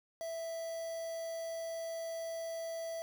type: tone with quantisation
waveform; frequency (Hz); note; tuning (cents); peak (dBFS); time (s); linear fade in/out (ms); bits
triangle; 659.3; E5; 0; -36; 0.21-3.02; 0; 8
effects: none